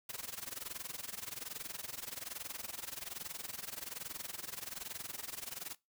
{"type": "noise with amplitude modulation", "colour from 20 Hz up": "white", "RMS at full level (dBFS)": -41, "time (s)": [0.09, 5.75], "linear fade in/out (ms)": 5, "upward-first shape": "sine", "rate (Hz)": 21.2, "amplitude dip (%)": 90, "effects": ["noise-tail reverb RT60 0.2 s tail -20 dB re dry"]}